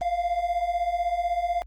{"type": "beating tone pair", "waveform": "triangle", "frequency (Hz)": [685, 701], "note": ["F5", "F5"], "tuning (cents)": [-34, 6], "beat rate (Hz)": 16, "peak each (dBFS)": [-27, -23], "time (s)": [0.01, 1.62], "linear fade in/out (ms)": 0, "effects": ["added 50 Hz sine -42 dBFS peak until 1.66 s", "Opus 24 kbps"]}